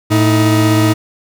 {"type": "tone pair together", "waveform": "40% pulse", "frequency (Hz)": [110.7, 316.2], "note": ["A2", "D#4"], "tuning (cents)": [11, 28], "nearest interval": "octave + tritone", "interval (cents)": 1817, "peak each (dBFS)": -11, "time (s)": [0.1, 0.94], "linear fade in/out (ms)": 20, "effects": []}